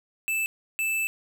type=tone bursts at uneven times; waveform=square; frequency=2637 Hz; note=E7; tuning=in tune; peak=-25 dBFS; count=2; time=0.28-0.46 / 0.79-1.07 s; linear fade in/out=0 ms; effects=none